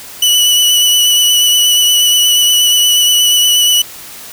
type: tone with vibrato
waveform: sawtooth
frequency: 2960 Hz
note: F#7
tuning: in tune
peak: -4 dBFS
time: 0.22-3.82 s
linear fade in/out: 5 ms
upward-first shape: triangle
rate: 8.4 Hz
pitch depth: 23 cents each way
effects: white hiss -31 dBFS RMS until 4.32 s